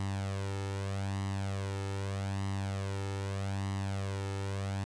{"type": "tone with flanger", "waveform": "sawtooth", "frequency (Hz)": 98, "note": "G2", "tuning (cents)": 0, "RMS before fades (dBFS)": -35, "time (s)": [0, 4.84], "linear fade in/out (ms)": 0, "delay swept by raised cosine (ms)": [1, 2.3], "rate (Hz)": 0.81, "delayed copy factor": 0.6, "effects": ["resampled to 22050 Hz", "11-bit"]}